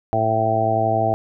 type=harmonic tone; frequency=110.9 Hz; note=A2; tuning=14 cents sharp; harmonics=1 / 2 / 3 / 4 / 5 / 6 / 7; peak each=-24 / -30 / -28 / -29 / -30 / -20 / -21 dBFS; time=0.13-1.14 s; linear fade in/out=0 ms; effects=none